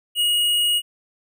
sine tone with hard clipping, 2885 Hz, F#7, 44 cents flat, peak -18 dBFS, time 0.15-0.82 s, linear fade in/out 50 ms, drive 13 dB, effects none

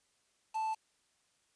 triangle tone with quantisation, 879 Hz, A5, 2 cents flat, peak -30 dBFS, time 0.54-0.75 s, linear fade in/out 20 ms, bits 8, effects white hiss -74 dBFS RMS until 1.55 s + resampled to 22050 Hz

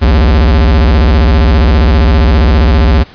square tone with vibrato, 67.3 Hz, C2, 49 cents sharp, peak -5 dBFS, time 0.01-3.04 s, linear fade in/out 20 ms, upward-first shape square, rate 15 Hz, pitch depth 280 cents each way, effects pink hiss -36 dBFS RMS until 3.14 s + resampled to 11025 Hz

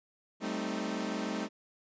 sawtooth chord, A half-diminished seventh, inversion third, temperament equal with one note detuned, 193.63 / 220 / 261.6 / 311.1 Hz, G3 / A3 / C4 / Eb4, -21 / 0 / 0 / 0 cents, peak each -35 / -33 / -36 / -35 dBFS, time 0.4-1.49 s, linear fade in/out 50 ms, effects resampled to 16000 Hz

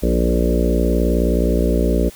harmonic tone with a mistuned harmonic, 59.2 Hz, A#1, 27 cents sharp, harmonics 1 / 3 / 4 / 5 / 6 / 7 / 8 / 9 / 10, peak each -17 / -22 / -23 / -24 / -25 / -25 / -26 / -27 / -27 dBFS, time 0.02-2.1 s, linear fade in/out 20 ms, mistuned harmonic 7, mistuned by +21 cents, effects white hiss -42 dBFS RMS until 2.15 s

